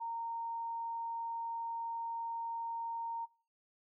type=tone; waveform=sine; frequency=923 Hz; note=A#5; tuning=17 cents flat; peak=-37 dBFS; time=0-3.26 s; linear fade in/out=20 ms; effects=noise-tail reverb RT60 0.4 s tail -22 dB re dry